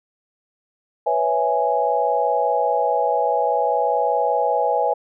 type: chord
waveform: sine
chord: C# minor seventh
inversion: third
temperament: equal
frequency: 493.9 / 554.4 / 659.3 / 830.6 Hz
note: B4 / C#5 / E5 / G#5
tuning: 0 / 0 / 0 / 0 cents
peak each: -23 / -24 / -23 / -20 dBFS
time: 1.06-4.94 s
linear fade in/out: 10 ms
effects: none